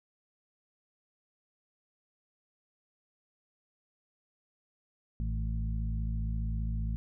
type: harmonic tone with a mistuned harmonic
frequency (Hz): 55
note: A1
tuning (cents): 0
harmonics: 1 / 2 / 3 / 4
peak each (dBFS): -31 / -37 / -41 / -43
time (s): 5.2-6.96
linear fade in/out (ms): 0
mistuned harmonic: 3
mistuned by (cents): -37
effects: none